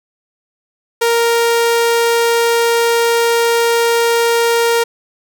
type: tone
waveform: sawtooth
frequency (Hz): 466.2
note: A#4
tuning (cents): 0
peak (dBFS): -7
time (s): 1.01-4.84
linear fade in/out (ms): 10
effects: none